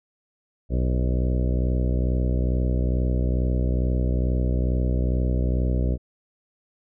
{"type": "harmonic tone with a mistuned harmonic", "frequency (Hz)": 62.3, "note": "B1", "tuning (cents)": 16, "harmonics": [1, 2, 3, 4, 5, 6, 7, 8, 9, 10], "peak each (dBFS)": [-21, -27, -31, -33, -35, -37, -38, -39, -40, -41], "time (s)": [0.69, 5.98], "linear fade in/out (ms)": 50, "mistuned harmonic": 9, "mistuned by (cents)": -31, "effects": []}